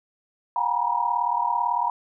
sine tone cluster, 720 / 810 / 932 / 970 Hz, F#5 / G#5 / A#5 / B5, -47 / -43 / -1 / -31 cents, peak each -32 / -30 / -25 / -24 dBFS, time 0.56-1.9 s, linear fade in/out 2 ms, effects none

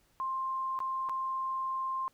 sine tone with dropouts, 1054 Hz, C6, 12 cents sharp, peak -31 dBFS, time 0.2-2.08 s, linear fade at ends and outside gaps 0 ms, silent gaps 0.79-0.803 / 1.089-1.095 s, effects pink hiss -69 dBFS RMS until 2.13 s

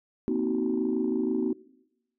sine chord, C half-diminished seventh, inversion third, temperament just, 235.5 / 261.6 / 314 / 376.7 Hz, Bb3 / C4 / Eb4 / Gb4, +18 / 0 / +16 / +31 cents, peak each -29 dBFS, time 0.28-1.53 s, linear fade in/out 0 ms, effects noise-tail reverb RT60 0.9 s tail -21 dB re dry + tanh soft clip ceiling -17 dBFS

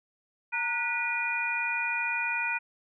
harmonic tone with a mistuned harmonic, 487.4 Hz, B4, 23 cents flat, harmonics 2 / 3 / 4 / 5, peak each -35 / -33 / -38 / -29 dBFS, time 0.52-2.59 s, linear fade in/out 20 ms, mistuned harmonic 2, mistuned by -95 cents, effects none

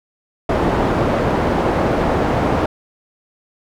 white low-pass noise, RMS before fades -17 dBFS, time 0.49-2.66 s, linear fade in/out 5 ms, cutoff 680 Hz, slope 12 dB/octave, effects none

